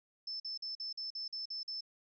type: tone bursts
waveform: sine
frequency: 5274 Hz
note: E8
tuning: in tune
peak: -38 dBFS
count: 9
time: 0.27-1.808 s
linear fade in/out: 5 ms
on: 130 ms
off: 46 ms
effects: none